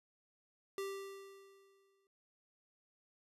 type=tone with exponential decay; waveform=square; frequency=392 Hz; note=G4; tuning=in tune; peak=-38 dBFS; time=0.78-2.07 s; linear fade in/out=1 ms; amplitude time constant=280 ms; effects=resampled to 32000 Hz